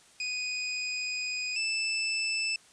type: tone pair in turn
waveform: 25% pulse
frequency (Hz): 2489 / 2637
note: D#7 / E7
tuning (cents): 0 / 0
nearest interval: minor second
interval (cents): 100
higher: second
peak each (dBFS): -27 / -24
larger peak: second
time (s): 0.2-1.56 / 1.56-2.56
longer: first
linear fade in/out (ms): 2
effects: white hiss -58 dBFS RMS until 2.72 s + resampled to 22050 Hz